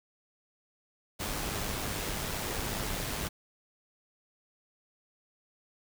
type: noise with amplitude modulation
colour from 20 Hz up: pink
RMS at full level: -33 dBFS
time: 1.19-3.29 s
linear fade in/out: 20 ms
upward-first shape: sine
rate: 104 Hz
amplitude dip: 35%
effects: none